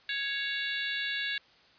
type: harmonic tone with a mistuned harmonic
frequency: 554.4 Hz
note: C#5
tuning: in tune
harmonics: 3 / 4 / 5 / 6 / 7 / 8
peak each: -34 / -39 / -38 / -39 / -38 / -45 dBFS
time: 0.09-1.38 s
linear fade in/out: 2 ms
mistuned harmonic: 6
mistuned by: +73 cents
effects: white hiss -60 dBFS RMS until 1.78 s + resampled to 11025 Hz